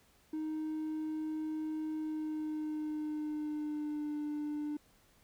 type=tone with pitch glide; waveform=triangle; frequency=311.4 to 297.5 Hz; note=D#4 to D4; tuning=+2 to +22 cents; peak=-32 dBFS; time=0.33-4.77 s; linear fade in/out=5 ms; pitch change=-80 cents; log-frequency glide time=1.95-4.16 s; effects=tanh soft clip ceiling -29 dBFS + pink hiss -67 dBFS RMS until 5.23 s